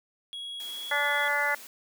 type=tone with pitch glide; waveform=triangle; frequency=3322 to 3363 Hz; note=G#7 to G#7; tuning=0 to +21 cents; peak=-34 dBFS; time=0.33-1.28 s; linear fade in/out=0 ms; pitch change=+21 cents; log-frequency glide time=0.65-0.97 s
type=high-pass noise; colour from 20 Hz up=white; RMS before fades=-46 dBFS; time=0.6-1.67 s; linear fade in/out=0 ms; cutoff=210 Hz; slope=96 dB/octave
type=harmonic tone; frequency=289.1 Hz; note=D4; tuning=27 cents flat; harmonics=2 / 3 / 4 / 5 / 6 / 7; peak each=-34 / -32 / -36 / -30 / -30 / -29 dBFS; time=0.91-1.55 s; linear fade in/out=5 ms
effects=none